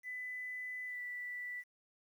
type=tone with pitch glide; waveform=sine; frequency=2000 to 1970.2 Hz; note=B6 to B6; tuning=+21 to -5 cents; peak=-40 dBFS; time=0.03-1.64 s; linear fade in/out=50 ms; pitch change=-26 cents; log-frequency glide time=0.86-1.01 s; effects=11-bit